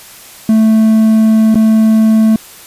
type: tone with dropouts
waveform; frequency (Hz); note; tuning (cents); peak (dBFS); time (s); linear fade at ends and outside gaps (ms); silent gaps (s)
triangle; 220; A3; 0; -3; 0.49-2.36; 2; 1.545-1.555
effects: white hiss -35 dBFS RMS until 2.66 s + resampled to 32000 Hz